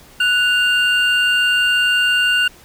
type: tone pair together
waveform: triangle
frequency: 1477 / 2797 Hz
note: F#6 / F7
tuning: -3 / +2 cents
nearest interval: major seventh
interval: 1105 cents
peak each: -14 dBFS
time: 0.2-2.48 s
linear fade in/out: 5 ms
effects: pink hiss -45 dBFS RMS until 2.64 s